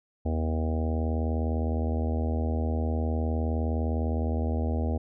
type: harmonic tone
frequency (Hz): 79.6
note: D#2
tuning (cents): +40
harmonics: 1 / 3 / 4 / 5 / 6 / 7 / 8 / 9 / 10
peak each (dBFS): -26 / -32 / -39 / -41 / -38 / -43 / -40 / -44 / -43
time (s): 0.25-4.98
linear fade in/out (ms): 10
effects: none